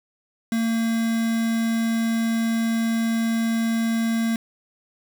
triangle tone with quantisation, 227.5 Hz, A#3, 42 cents flat, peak -18 dBFS, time 0.52-4.36 s, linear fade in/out 2 ms, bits 5, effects none

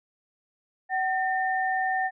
sine tone pair together, 756.8 / 1811 Hz, F#5 / A6, +39 / +49 cents, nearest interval octave + minor third, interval 1510 cents, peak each -25 / -28 dBFS, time 0.89-2.11 s, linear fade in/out 50 ms, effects none

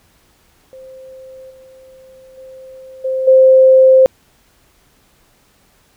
sine tone with level steps, 523.3 Hz, C5, in tune, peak -33 / -39 / -33 / -15 / -4 dBFS, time 0.73-4.06 s, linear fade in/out 0 ms, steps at 1.5 / 2.37 / 3.04 / 3.27 s, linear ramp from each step 10 ms, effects pink hiss -54 dBFS RMS until 5.96 s

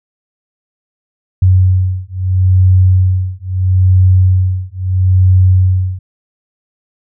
sine beating tone pair, 92.4 / 93.16 Hz, F#2 / F#2, -2 / +12 cents, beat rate 0.76 Hz, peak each -10 dBFS, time 1.42-5.99 s, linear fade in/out 5 ms, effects none

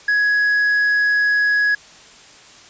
triangle tone, 1672 Hz, G#6, 11 cents sharp, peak -12 dBFS, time 0.08-1.75 s, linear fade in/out 5 ms, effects white hiss -44 dBFS RMS until 2.69 s + resampled to 16000 Hz

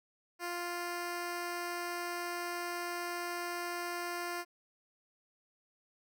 10% pulse tone, 349.2 Hz, F4, in tune, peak -28 dBFS, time 0.39-4.45 s, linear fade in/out 50 ms, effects none

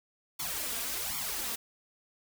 white noise with flanger, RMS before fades -35 dBFS, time 0.39-1.56 s, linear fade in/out 10 ms, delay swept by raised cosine 0.89 to 4.39 ms, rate 1.3 Hz, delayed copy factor +1, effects none

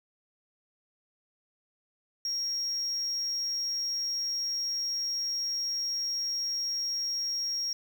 triangle tone, 5588 Hz, F8, in tune, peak -27 dBFS, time 2.25-7.73 s, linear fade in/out 2 ms, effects tanh soft clip ceiling -24 dBFS + 9-bit

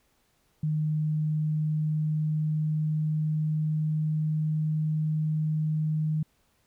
sine tone with pitch glide, 153.7 to 154.95 Hz, D#3 to D#3, -21 to -7 cents, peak -24 dBFS, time 0.63-6.23 s, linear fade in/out 5 ms, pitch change +14 cents, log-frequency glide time 1.01-4.91 s, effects pink hiss -69 dBFS RMS until 6.66 s

